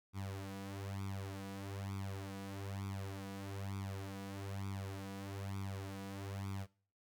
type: tone with flanger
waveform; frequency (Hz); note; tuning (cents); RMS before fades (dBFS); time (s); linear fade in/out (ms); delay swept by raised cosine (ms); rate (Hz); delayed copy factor
sawtooth; 98; G2; 0; -44; 0.13-6.67; 50; 0.84 to 4.14; 1.1; +1
effects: noise-tail reverb RT60 0.4 s tail -20 dB re dry